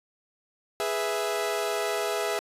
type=chord; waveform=sawtooth; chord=E major; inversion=first; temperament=equal; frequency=415.3 / 493.9 / 659.3 Hz; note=G#4 / B4 / E5; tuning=0 / 0 / 0 cents; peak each=-26 / -30 / -26 dBFS; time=0.8-2.39 s; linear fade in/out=0 ms; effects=resampled to 32000 Hz